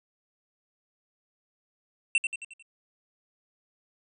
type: tone with echo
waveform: square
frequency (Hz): 2700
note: E7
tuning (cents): +41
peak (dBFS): -20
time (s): 2.15-2.18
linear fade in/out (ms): 2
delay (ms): 89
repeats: 5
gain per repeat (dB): -6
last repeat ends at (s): 2.625
effects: resampled to 22050 Hz